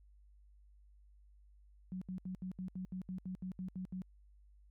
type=tone bursts; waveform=sine; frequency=185 Hz; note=F#3; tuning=in tune; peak=-39 dBFS; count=13; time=1.92-4.019 s; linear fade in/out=0 ms; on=95 ms; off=72 ms; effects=added 50 Hz sine -60 dBFS peak until 4.7 s